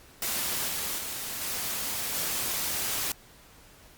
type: noise with level steps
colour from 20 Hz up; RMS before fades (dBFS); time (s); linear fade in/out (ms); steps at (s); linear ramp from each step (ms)
white; -30 / -32 / -35 / -32 / -30; 0.22-3.12; 2; 0.68 / 0.98 / 1.41 / 2.14; 5
effects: pink hiss -54 dBFS RMS until 3.97 s + Opus 48 kbps